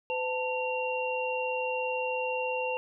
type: tone cluster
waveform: sine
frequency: 507 / 889 / 2757 Hz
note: B4 / A5 / F7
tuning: +45 / +18 / -23 cents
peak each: -31 / -34 / -34 dBFS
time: 0.1-2.77 s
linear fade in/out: 0 ms
effects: none